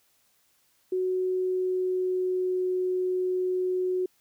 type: tone with pitch glide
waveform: sine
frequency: 370 to 367.4 Hz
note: F#4 to F#4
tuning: 0 to -12 cents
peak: -24 dBFS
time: 0.92-4.06 s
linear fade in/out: 5 ms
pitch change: -12 cents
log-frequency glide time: 1.28-2.69 s
effects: white hiss -67 dBFS RMS until 4.2 s

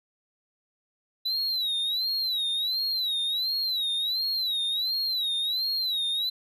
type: tone with vibrato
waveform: triangle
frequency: 3951 Hz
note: B7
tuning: in tune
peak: -24 dBFS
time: 1.25-6.3 s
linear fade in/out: 10 ms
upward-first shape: sine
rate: 1.4 Hz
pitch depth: 140 cents each way
effects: none

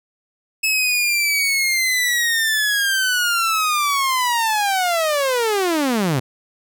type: linear sweep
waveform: sawtooth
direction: down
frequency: 2601 to 119.4 Hz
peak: -13 dBFS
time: 0.63-6.2 s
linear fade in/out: 10 ms
effects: none

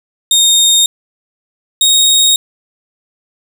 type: tone pair in turn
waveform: 25% pulse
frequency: 3692 / 3746 Hz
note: A#7 / A#7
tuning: -17 / +8 cents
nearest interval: unison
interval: 25 cents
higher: second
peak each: -3 dBFS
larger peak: neither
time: 0.31-0.86 / 1.81-2.36 s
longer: neither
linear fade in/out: 2 ms
effects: none

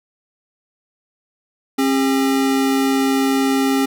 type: tone pair together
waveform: square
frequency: 269.8 / 403.4 Hz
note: C#4 / G4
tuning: -47 / +50 cents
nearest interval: perfect fifth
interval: 697 cents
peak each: -16 / -23 dBFS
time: 1.78-3.86 s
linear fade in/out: 10 ms
effects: none

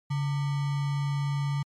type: tone with sample-and-hold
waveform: sine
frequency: 141.7 Hz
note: C#3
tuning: 38 cents sharp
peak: -25 dBFS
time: 0.1-1.63 s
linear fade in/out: 10 ms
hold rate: 1050 Hz
effects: low-pass 6000 Hz 12 dB/octave + MP3 96 kbps

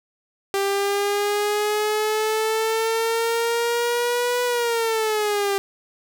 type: exponential two-way sweep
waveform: sawtooth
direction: up then down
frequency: 393.4 to 491.8 to 393.4 Hz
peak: -16 dBFS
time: 0.54-5.58 s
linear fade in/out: 0 ms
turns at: 4.44 s
effects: none

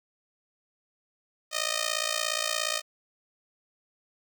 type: tone with amplitude modulation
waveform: 5% pulse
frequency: 618 Hz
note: D#5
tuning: 12 cents flat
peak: -12 dBFS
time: 1.51-2.82 s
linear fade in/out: 50 ms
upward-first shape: sine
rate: 57.1 Hz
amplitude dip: 90%
effects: none

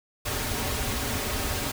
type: noise with comb filter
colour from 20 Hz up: pink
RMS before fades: -29 dBFS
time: 0.25-1.72 s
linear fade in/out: 10 ms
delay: 5.9 ms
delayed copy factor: -0.65
effects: none

